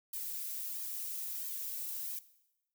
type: noise with flanger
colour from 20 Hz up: violet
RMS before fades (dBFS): -40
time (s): 0.13-2.19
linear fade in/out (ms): 5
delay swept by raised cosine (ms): 1.4 to 3.7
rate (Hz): 1.5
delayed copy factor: -0.8
effects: noise-tail reverb RT60 0.9 s tail -17 dB re dry